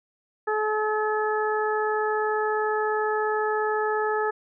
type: harmonic tone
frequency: 428.6 Hz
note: A4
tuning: 45 cents flat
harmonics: 1 / 2 / 3 / 4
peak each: -25 / -28 / -30 / -31 dBFS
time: 0.47-4.31 s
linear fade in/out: 10 ms
effects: none